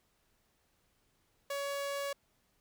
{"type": "tone", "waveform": "sawtooth", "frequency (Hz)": 562, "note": "C#5", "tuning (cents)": 24, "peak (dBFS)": -31, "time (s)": [1.5, 2.13], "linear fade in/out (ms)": 5, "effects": ["pink hiss -74 dBFS RMS until 2.6 s"]}